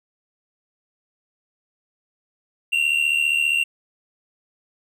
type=tone pair together; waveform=triangle; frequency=2725 / 2800 Hz; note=F7 / F7; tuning=-43 / +4 cents; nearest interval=unison; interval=47 cents; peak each=-18 / -20 dBFS; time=2.72-3.64 s; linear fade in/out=10 ms; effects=none